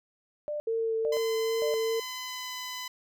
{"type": "tone bursts", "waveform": "sine", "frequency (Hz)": 595, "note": "D5", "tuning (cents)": 22, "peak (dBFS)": -30, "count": 3, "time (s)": [0.48, 1.74], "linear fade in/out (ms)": 0, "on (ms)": 120, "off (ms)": 450}
{"type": "tone with vibrato", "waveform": "sine", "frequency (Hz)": 450.2, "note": "A4", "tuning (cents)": 40, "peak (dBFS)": -26, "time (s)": [0.67, 2], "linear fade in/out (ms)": 5, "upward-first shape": "triangle", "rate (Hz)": 2.5, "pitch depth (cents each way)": 16}
{"type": "tone with pitch glide", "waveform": "10% pulse", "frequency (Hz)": [1022, 1006.2], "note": ["C6", "B5"], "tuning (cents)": [-41, 32], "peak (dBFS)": -27, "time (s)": [1.12, 2.88], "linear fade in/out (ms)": 5, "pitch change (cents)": -27, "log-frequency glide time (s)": [1.68, 2.59]}
{"effects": []}